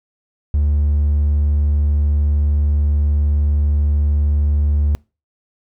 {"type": "tone", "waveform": "triangle", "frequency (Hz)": 73.42, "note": "D2", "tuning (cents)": 0, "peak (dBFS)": -10, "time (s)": [0.54, 4.95], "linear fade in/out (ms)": 0, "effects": ["noise-tail reverb RT60 0.3 s tail -26 dB re dry", "tanh soft clip ceiling -6 dBFS"]}